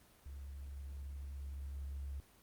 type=tone with level ramp; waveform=sine; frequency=69.3 Hz; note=C#2; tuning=in tune; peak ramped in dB=-45 to -40 dBFS; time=0.26-2.2 s; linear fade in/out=0 ms; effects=pink hiss -65 dBFS RMS until 2.42 s + Opus 24 kbps